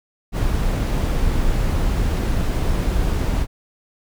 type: noise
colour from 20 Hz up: brown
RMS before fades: -19 dBFS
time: 0.32-3.47 s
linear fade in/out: 50 ms
effects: none